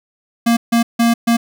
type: tone bursts at uneven times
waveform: square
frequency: 233.1 Hz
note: A#3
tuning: in tune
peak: -11 dBFS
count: 4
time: 0.46-0.57 / 0.72-0.83 / 0.99-1.14 / 1.27-1.37 s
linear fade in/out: 10 ms
effects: none